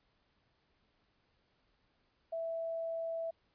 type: tone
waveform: sine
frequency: 659.3 Hz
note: E5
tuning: in tune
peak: -35 dBFS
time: 2.32-3.31 s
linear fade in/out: 10 ms
effects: pink hiss -75 dBFS RMS until 3.54 s + resampled to 11025 Hz